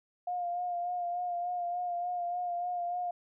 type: tone with vibrato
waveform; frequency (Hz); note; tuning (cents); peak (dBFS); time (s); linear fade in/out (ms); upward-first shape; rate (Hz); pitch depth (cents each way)
sine; 707; F5; +21; -31; 0.27-3.11; 5; sine; 3.4; 28
effects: none